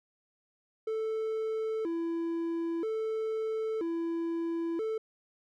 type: tone with vibrato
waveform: triangle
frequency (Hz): 383.5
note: G4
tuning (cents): -38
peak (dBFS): -28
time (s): 0.87-4.98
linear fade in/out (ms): 5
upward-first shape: square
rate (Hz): 0.51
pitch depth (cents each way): 240
effects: none